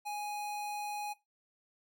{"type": "tone", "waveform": "square", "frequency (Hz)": 830.6, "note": "G#5", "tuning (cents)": 0, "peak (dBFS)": -37, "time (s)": [0.05, 1.14], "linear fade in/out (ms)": 20, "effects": ["noise-tail reverb RT60 0.2 s tail -17 dB re dry"]}